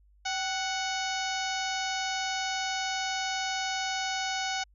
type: harmonic tone with a mistuned harmonic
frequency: 740 Hz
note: F#5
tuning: in tune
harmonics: 1 / 2 / 3 / 4 / 5 / 6 / 7 / 8 / 9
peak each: -33 / -36 / -38 / -39 / -40 / -41 / -41 / -42 / -43 dBFS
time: 0.25-4.64 s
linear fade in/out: 10 ms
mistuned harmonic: 1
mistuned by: +63 cents
effects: added 50 Hz sine -58 dBFS peak until 4.74 s